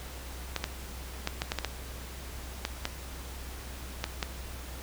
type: clicks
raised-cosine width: 0.2 ms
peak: -12 dBFS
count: 11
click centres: 0.563 / 0.641 / 1.274 / 1.419 / 1.519 / 1.587 / 1.647 / 2.651 / 2.854 / 4.041 / 4.228 s
effects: added 63 Hz sine -41 dBFS peak until 4.82 s + pink hiss -45 dBFS RMS until 4.82 s